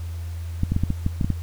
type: clicks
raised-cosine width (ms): 5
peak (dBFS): -9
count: 9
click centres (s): 0.634 / 0.72 / 0.764 / 0.836 / 0.904 / 1.064 / 1.212 / 1.245 / 1.303
effects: added 84 Hz sine -28 dBFS peak until 1.42 s + pink hiss -48 dBFS RMS until 1.42 s